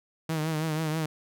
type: tone with vibrato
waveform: sawtooth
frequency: 157.3 Hz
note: D#3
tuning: 19 cents sharp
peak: -23 dBFS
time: 0.29-1.06 s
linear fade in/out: 5 ms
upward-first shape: triangle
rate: 6.2 Hz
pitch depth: 67 cents each way
effects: none

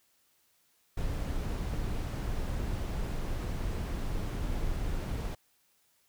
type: noise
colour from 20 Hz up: brown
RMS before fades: -33 dBFS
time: 0.97-5.35 s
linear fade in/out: 5 ms
effects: white hiss -70 dBFS RMS until 6.08 s

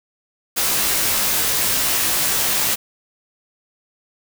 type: noise with comb filter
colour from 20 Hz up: white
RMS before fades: -19 dBFS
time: 0.56-2.76 s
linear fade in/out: 20 ms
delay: 17 ms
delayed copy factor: -0.85
effects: none

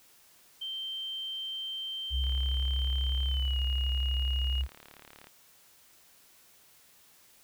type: tone with pitch glide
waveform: sine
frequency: 3130 to 2870 Hz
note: G7 to F7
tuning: -3 to +47 cents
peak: -34 dBFS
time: 0.61-4.62 s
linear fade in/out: 10 ms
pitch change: -150 cents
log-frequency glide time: 3.25-3.58 s
type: tone with vibrato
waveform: sine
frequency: 65.41 Hz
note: C2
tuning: in tune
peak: -27 dBFS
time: 2.1-4.68 s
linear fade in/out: 50 ms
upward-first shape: triangle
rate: 12 Hz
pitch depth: 51 cents each way
type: click train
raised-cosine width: 0.3 ms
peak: -33 dBFS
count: 111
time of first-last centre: 2.24-5.27 s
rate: 36.3 Hz
effects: white hiss -60 dBFS RMS until 7.43 s

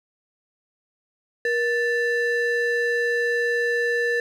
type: ring-modulated tone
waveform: triangle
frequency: 1117 Hz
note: C#6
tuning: 13 cents sharp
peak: -15 dBFS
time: 1.45-4.2 s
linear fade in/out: 2 ms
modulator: 642 Hz
effects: none

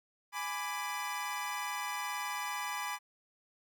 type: chord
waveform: 25% pulse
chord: G# diminished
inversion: none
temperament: equal with one note detuned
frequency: 830.6 / 992.9 / 1174.7 Hz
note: G#5 / B5 / D6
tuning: 0 / +9 / 0 cents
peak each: -37 / -35 / -37 dBFS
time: 0.32-2.99 s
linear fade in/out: 50 ms
effects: none

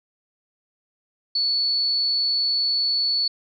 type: tone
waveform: sine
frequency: 4435 Hz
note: C#8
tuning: in tune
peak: -19 dBFS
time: 1.35-3.28 s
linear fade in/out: 5 ms
effects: none

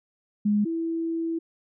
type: tone pair in turn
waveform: sine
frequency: 207.7 / 329.7 Hz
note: G#3 / E4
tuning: 0 / 0 cents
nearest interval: minor sixth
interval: 800 cents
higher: second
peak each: -19 / -25 dBFS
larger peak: first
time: 0.45-0.65 / 0.65-1.39 s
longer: second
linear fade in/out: 10 ms
effects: none

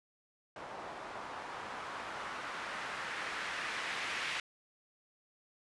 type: noise with low-pass filter sweep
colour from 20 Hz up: blue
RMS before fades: -41 dBFS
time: 0.56-4.4 s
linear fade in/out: 2 ms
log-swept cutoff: 820 to 2200 Hz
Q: 1.3
effects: resampled to 24000 Hz

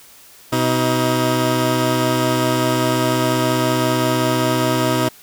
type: tone pair together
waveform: 15% pulse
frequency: 125.72 / 316.8 Hz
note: B2 / D#4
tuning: +31 / +31 cents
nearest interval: octave + major third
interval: 1600 cents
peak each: -12 dBFS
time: 0.52-5.09 s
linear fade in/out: 10 ms
effects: white hiss -45 dBFS RMS until 5.22 s

